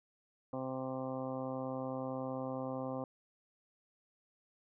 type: harmonic tone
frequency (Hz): 130.81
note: C3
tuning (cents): 0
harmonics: 1 / 2 / 3 / 4 / 5 / 6 / 7 / 8 / 9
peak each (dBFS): -46 / -41 / -52 / -41 / -48 / -47 / -54 / -49 / -54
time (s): 0.53-3.04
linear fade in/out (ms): 2
effects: none